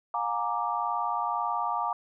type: chord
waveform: sine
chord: Bb dominant seventh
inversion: second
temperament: equal with one note detuned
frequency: 712.3 / 830.6 / 932.3 / 1174.7 Hz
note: F5 / Ab5 / Bb5 / D6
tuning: +34 / 0 / 0 / 0 cents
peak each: -33 / -34 / -31 / -31 dBFS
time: 0.14-1.93 s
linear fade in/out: 2 ms
effects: none